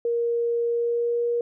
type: tone with pitch glide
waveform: sine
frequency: 469.9 to 474.5 Hz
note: A#4 to A#4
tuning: +14 to +31 cents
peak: -21 dBFS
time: 0.05-1.41 s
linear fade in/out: 2 ms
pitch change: +17 cents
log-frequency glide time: 0.66-1.25 s
effects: none